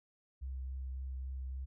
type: tone with vibrato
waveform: sine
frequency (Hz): 65.41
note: C2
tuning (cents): 0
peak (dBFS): -38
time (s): 0.41-1.66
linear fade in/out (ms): 20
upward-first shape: triangle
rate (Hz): 3.6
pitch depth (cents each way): 18
effects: none